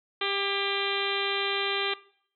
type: harmonic tone with a mistuned harmonic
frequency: 396.5 Hz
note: G4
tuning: 20 cents sharp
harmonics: 1 / 2 / 3 / 4 / 5 / 6 / 7 / 8 / 9 / 10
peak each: -33 / -37 / -33 / -38 / -36 / -34 / -38 / -33 / -36 / -37 dBFS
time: 0.21-1.94 s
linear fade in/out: 5 ms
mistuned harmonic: 4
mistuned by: +30 cents
effects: noise-tail reverb RT60 0.6 s tail -20 dB re dry